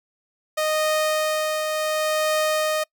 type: tone with tremolo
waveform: sawtooth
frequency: 619 Hz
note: D#5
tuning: 9 cents flat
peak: -15 dBFS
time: 0.57-2.84 s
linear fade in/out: 10 ms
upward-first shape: triangle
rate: 0.69 Hz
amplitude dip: 40%
effects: noise-tail reverb RT60 0.1 s tail -25 dB re dry